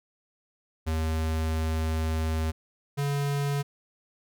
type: tone pair in turn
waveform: square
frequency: 79.7 / 142.01 Hz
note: D#2 / C#3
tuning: +42 / +42 cents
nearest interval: minor seventh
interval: 1000 cents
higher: second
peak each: -26 dBFS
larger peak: neither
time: 0.86-2.52 / 2.97-3.63 s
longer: first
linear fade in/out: 20 ms
effects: none